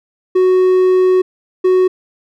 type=tone pair in turn; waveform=triangle; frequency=370 / 370 Hz; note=F#4 / F#4; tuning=0 / 0 cents; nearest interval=unison; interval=0 cents; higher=neither; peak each=-6 dBFS; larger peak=neither; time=0.35-1.22 / 1.64-1.88 s; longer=first; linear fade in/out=10 ms; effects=none